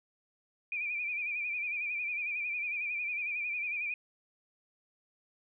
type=tone with vibrato; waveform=sine; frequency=2406 Hz; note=D7; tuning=41 cents sharp; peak=-32 dBFS; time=0.72-3.94 s; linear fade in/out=2 ms; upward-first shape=sine; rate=11 Hz; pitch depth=65 cents each way; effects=none